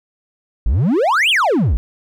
triangle exponential two-way sweep, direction up then down, 46.25 to 3397 to 46.25 Hz, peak -10 dBFS, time 0.66-1.77 s, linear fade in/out 0 ms, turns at 1.3 s, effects none

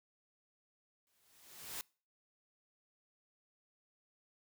white noise with exponential growth, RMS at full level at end -41 dBFS, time 1.07-1.81 s, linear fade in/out 0 ms, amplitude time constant 160 ms, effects noise-tail reverb RT60 0.4 s tail -25 dB re dry

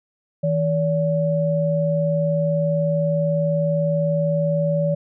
sine tone pair together, 160.8 / 573 Hz, E3 / D5, -43 / -43 cents, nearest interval octave + minor seventh, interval 2200 cents, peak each -20 dBFS, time 0.43-4.95 s, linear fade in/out 10 ms, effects none

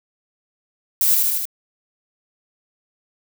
violet noise with echo, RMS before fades -17 dBFS, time 1.01-1.15 s, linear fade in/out 2 ms, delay 76 ms, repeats 4, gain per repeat -2 dB, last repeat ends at 1.454 s, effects none

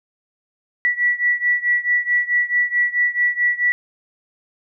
sine beating tone pair, 1948 / 1952.6 Hz, B6 / B6, -24 / -20 cents, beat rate 4.6 Hz, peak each -18 / -20 dBFS, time 0.85-3.72 s, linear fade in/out 0 ms, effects none

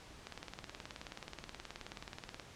click train, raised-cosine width 0.2 ms, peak -27 dBFS, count 41, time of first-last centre 0.27-2.398 s, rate 18.8 Hz, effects pink hiss -55 dBFS RMS until 2.55 s + low-pass 7000 Hz 12 dB/octave

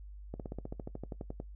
slowing click train, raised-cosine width 2 ms, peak -26 dBFS, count 15, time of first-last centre 0.34-1.401 s, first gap 58 ms, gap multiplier 1.04, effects noise-tail reverb RT60 0.1 s tail -18 dB re dry + added 50 Hz sine -45 dBFS peak until 1.55 s

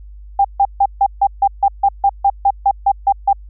sine tone bursts, 795 Hz, G5, 24 cents sharp, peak -8 dBFS, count 15, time 0.39-3.33 s, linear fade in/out 5 ms, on 56 ms, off 150 ms, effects added 50 Hz sine -33 dBFS peak until 3.49 s

